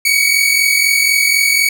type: tone pair together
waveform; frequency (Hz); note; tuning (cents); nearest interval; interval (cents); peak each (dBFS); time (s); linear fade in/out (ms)
sawtooth; 2229 / 2273; C#7 / C#7; +9 / +43; unison; 34; -10; 0.05-1.69; 5
effects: none